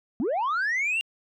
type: linear sweep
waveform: sine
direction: up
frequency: 202.7 to 2824 Hz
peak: -21 dBFS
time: 0.2-1.01 s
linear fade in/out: 0 ms
effects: tanh soft clip ceiling -22 dBFS